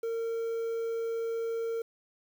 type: tone with quantisation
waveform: triangle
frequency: 457.7 Hz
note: A#4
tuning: 32 cents flat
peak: -28 dBFS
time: 0.03-1.82 s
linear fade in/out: 5 ms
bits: 9
effects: none